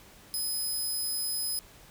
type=tone; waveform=10% pulse; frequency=5050 Hz; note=D#8; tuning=25 cents sharp; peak=-24 dBFS; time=0.34-1.59 s; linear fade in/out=0 ms; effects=pink hiss -54 dBFS RMS until 1.9 s